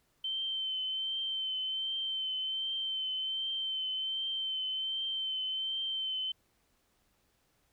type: tone with vibrato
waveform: sine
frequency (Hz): 3094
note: G7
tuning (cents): -23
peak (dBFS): -32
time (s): 0.24-6.32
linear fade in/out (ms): 5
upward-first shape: triangle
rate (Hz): 1.3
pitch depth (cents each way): 27
effects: pink hiss -73 dBFS RMS until 7.72 s